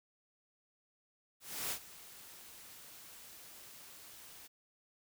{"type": "noise with ADSR envelope", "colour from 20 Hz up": "white", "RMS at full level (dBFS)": -37, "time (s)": [1.4, 4.48], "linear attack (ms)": 310, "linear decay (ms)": 77, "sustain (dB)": -17, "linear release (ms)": 18, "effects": []}